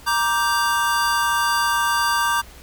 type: chord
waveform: square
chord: G minor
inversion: first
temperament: equal with one note detuned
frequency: 940.4 / 1174.7 / 1568 Hz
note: Bb5 / D6 / G6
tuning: +15 / 0 / 0 cents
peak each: -23 dBFS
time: 0.06-2.42 s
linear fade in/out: 20 ms
effects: added 60 Hz sine -45 dBFS peak until 2.62 s + pink hiss -45 dBFS RMS until 2.62 s